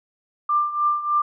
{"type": "tone with tremolo", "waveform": "sine", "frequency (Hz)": 1188, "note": "D6", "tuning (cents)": 20, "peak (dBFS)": -15, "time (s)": [0.49, 1.22], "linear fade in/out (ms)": 5, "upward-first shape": "triangle", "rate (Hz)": 3.3, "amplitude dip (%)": 80, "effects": []}